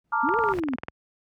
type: noise with exponential growth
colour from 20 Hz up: brown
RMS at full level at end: -32 dBFS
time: 0.04-0.6 s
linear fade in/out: 5 ms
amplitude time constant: 120 ms
type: chord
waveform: sine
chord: Bb major seventh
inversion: third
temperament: equal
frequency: 880 / 932.3 / 1174.7 / 1396.9 Hz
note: A5 / Bb5 / D6 / F6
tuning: 0 / 0 / 0 / 0 cents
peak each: -27 dBFS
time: 0.12-0.53 s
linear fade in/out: 10 ms
type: linear two-way sweep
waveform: sine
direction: up then down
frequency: 235.5 to 474.6 to 235.5 Hz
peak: -25 dBFS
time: 0.23-0.76 s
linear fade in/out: 10 ms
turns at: 0.38 s
type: click train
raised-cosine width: 0.5 ms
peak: -17 dBFS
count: 13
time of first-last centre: 0.29-0.884 s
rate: 20.2 Hz
effects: high-pass 60 Hz 12 dB/octave